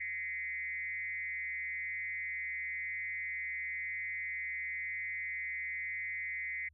sine tone with frequency modulation, 2053 Hz, C7, 33 cents flat, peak -36 dBFS, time 0-6.69 s, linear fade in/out 10 ms, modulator 178 Hz, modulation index 0.94, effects added 76 Hz sine -63 dBFS peak until 6.73 s

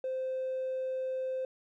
sine tone with hard clipping, 520 Hz, C5, 11 cents flat, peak -32 dBFS, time 0.04-1.45 s, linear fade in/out 2 ms, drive 1 dB, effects none

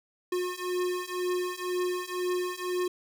square beating tone pair, 359.6 / 361.6 Hz, F#4 / F#4, -49 / -40 cents, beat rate 2 Hz, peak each -33 / -32 dBFS, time 0.32-2.88 s, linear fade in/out 5 ms, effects none

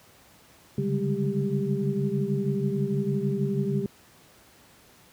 sine tone cluster, 137.8 / 144.2 / 193.6 / 205.3 / 395.7 Hz, C#3 / D3 / G3 / G#3 / G4, -10 / -31 / -21 / -20 / +16 cents, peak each -30 dBFS, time 0.78-3.86 s, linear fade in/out 2 ms, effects pink hiss -55 dBFS RMS until 5.12 s + high-pass 80 Hz 12 dB/octave

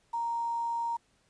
sine tone with quantisation, 932.3 Hz, A#5, in tune, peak -29 dBFS, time 0.13-0.97 s, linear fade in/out 10 ms, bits 9, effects pink hiss -69 dBFS RMS until 1.29 s + resampled to 22050 Hz

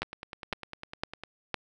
two click trains, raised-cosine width 0.3 ms, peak -23 / -13 dBFS, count 13 / 4, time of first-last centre 0.03-1.236 / 0.02-1.543 s, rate 9.95 / 1.97 Hz, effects none

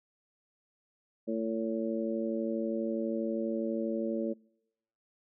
harmonic tone, 112.3 Hz, A2, 36 cents sharp, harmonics 2 / 3 / 4 / 5, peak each -33 / -35 / -38 / -36 dBFS, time 1.27-4.34 s, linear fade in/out 20 ms, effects noise-tail reverb RT60 0.8 s tail -26 dB re dry

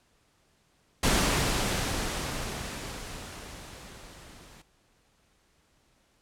pink noise with level ramp, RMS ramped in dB -23 to -52 dBFS, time 1.03-4.62 s, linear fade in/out 5 ms, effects pink hiss -67 dBFS RMS until 6.21 s + low-pass 10000 Hz 12 dB/octave

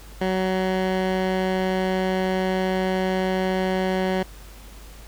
15% pulse tone with low-pass filter, 187.2 Hz, F#3, 20 cents sharp, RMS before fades -23 dBFS, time 0.21-4.23 s, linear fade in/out 5 ms, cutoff 3300 Hz, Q 0.69, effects added 50 Hz sine -41 dBFS peak until 5.07 s + pink hiss -47 dBFS RMS until 5.07 s

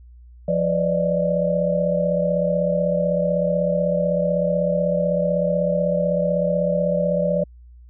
sine tone cluster, 174.6 / 502 / 583 / 619 Hz, F3 / B4 / D5 / D#5, 0 / +28 / -13 / -9 cents, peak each -23 / -26 / -20 / -27 dBFS, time 0.48-7.44 s, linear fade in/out 5 ms, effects added 60 Hz sine -42 dBFS peak until 7.89 s

